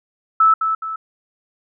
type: tone with echo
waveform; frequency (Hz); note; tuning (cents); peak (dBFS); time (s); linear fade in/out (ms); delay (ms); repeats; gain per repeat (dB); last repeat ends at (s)
sine; 1310; E6; -11; -9; 0.4-0.54; 5; 210; 2; -7; 0.96
effects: none